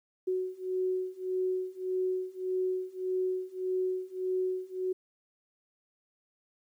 sine beating tone pair, 370 / 371.7 Hz, F#4 / F#4, 0 / +8 cents, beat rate 1.7 Hz, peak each -33 / -32 dBFS, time 0.27-4.93 s, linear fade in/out 10 ms, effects 11-bit

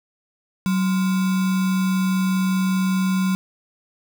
sine tone with sample-and-hold, 187.7 Hz, F#3, 25 cents sharp, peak -17 dBFS, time 0.66-3.35 s, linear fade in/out 0 ms, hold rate 1225 Hz, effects none

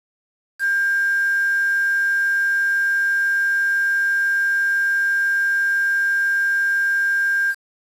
sine tone with quantisation, 1597 Hz, G6, 32 cents sharp, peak -16 dBFS, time 0.59-7.55 s, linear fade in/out 50 ms, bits 6, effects resampled to 32000 Hz

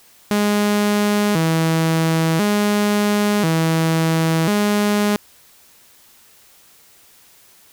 sawtooth tone with vibrato, 183.3 Hz, F#3, 16 cents flat, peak -11 dBFS, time 0.31-5.16 s, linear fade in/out 0 ms, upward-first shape square, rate 0.48 Hz, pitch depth 210 cents each way, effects white hiss -50 dBFS RMS until 7.72 s

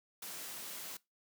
white noise, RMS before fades -45 dBFS, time 0.22-0.97 s, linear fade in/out 5 ms, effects noise-tail reverb RT60 0.2 s tail -21 dB re dry + high-pass 150 Hz 12 dB/octave

